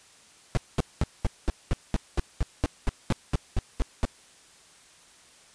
brown noise bursts, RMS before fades -22 dBFS, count 16, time 0.55-4.052 s, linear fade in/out 0 ms, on 22 ms, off 210 ms, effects white hiss -55 dBFS RMS until 5.54 s + resampled to 22050 Hz

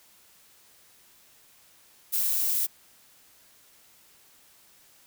violet noise, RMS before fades -26 dBFS, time 2.12-2.67 s, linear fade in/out 20 ms, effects white hiss -58 dBFS RMS until 5.06 s

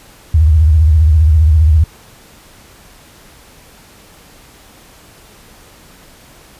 sine tone with vibrato, 78 Hz, D#2, 5 cents sharp, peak -5 dBFS, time 0.34-1.84 s, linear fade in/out 5 ms, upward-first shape sine, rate 15 Hz, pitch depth 130 cents each way, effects pink hiss -42 dBFS RMS until 6.59 s + resampled to 32000 Hz

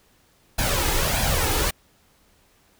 pink noise with flanger, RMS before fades -22 dBFS, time 0.58-1.71 s, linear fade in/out 10 ms, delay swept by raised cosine 1.2 to 2.4 ms, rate 1.6 Hz, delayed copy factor +0.65, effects pink hiss -60 dBFS RMS until 2.79 s

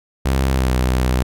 sawtooth tone with pitch glide, 66.4 to 63.22 Hz, C2 to B1, +26 to +41 cents, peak -11 dBFS, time 0.25-1.23 s, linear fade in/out 10 ms, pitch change -85 cents, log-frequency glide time 0.5-0.71 s, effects none

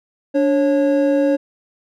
triangle tone pair together, 290.3 / 548 Hz, D4 / C#5, -20 / -20 cents, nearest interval major seventh, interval 1100 cents, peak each -14 dBFS, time 0.34-1.37 s, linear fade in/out 20 ms, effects none

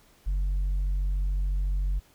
sine tone, 46.97 Hz, F#1, 27 cents sharp, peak -21 dBFS, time 0.26-2 s, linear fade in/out 20 ms, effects tanh soft clip ceiling -23 dBFS + pink hiss -60 dBFS RMS until 2.14 s

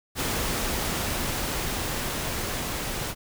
pink noise with level ramp, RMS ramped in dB -27 to -31 dBFS, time 0.15-3.15 s, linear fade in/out 50 ms, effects none

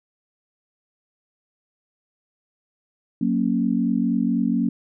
sine chord, F# major, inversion none, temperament equal, 185 / 233.1 / 277.2 Hz, F#3 / A#3 / C#4, 0 / 0 / 0 cents, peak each -24 / -21 / -24 dBFS, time 3.21-4.69 s, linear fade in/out 5 ms, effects none

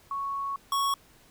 sine / square tone pair in turn, 1108.7 / 1108.7 Hz, C#6 / C#6, 0 / 0 cents, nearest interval unison, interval 0 cents, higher neither, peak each -29 / -25 dBFS, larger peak second, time 0.11-0.56 / 0.72-0.94 s, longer first, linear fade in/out 2 ms, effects pink hiss -58 dBFS RMS until 1.3 s

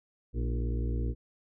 harmonic tone with a mistuned harmonic, 58.6 Hz, A#1, 10 cents sharp, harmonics 1 / 2 / 4 / 5 / 6 / 7 / 8, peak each -29 / -35 / -41 / -43 / -45 / -46 / -47 dBFS, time 0.33-1.15 s, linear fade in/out 50 ms, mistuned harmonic 5, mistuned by +63 cents, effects none

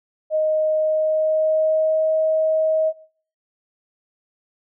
sine tone with pitch glide, 622.3 to 632.1 Hz, D#5 to D#5, 0 to +27 cents, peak -16 dBFS, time 0.3-2.93 s, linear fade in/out 50 ms, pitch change +27 cents, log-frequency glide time 0.77-2.13 s, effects noise-tail reverb RT60 0.5 s tail -18 dB re dry

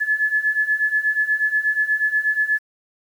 sine beating tone pair, 1714 / 1722.3 Hz, A6 / A6, -46 / -37 cents, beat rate 8.3 Hz, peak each -22 / -19 dBFS, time 0-2.59 s, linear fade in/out 20 ms, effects 8-bit

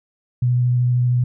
sine tone with vibrato, 123.47 Hz, B2, in tune, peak -14 dBFS, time 0.42-1.24 s, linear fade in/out 5 ms, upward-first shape sine, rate 13 Hz, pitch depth 11 cents each way, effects none

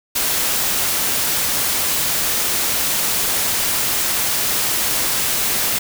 white noise, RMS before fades -19 dBFS, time 0.15-5.79 s, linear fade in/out 10 ms, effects none

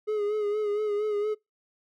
triangle tone with vibrato, 419.2 Hz, G#4, 16 cents sharp, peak -23 dBFS, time 0.07-1.35 s, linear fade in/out 20 ms, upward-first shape sine, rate 4.3 Hz, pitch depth 43 cents each way, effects noise-tail reverb RT60 0.2 s tail -26 dB re dry

